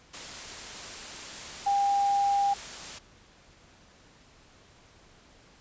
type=tone in noise; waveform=sine; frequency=801 Hz; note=G5; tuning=37 cents sharp; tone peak=-22 dBFS; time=1.66-2.54 s; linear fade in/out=10 ms; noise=white; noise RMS=-40 dBFS; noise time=0.13-2.99 s; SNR=+15 dB; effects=pink hiss -57 dBFS RMS until 5.6 s + resampled to 16000 Hz